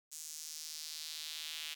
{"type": "tone with high-pass filter sweep", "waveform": "square", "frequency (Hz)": 77.78, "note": "D#2", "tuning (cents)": 0, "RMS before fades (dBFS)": -45, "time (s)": [0.11, 1.75], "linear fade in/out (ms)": 20, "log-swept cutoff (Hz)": [7000, 3000], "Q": 2.2, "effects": []}